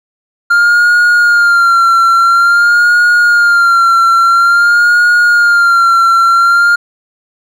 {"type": "tone with vibrato", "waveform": "triangle", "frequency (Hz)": 1396.9, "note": "F6", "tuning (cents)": 0, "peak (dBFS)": -3, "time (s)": [0.5, 6.76], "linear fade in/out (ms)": 10, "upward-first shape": "sine", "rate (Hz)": 0.49, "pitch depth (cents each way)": 47, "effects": []}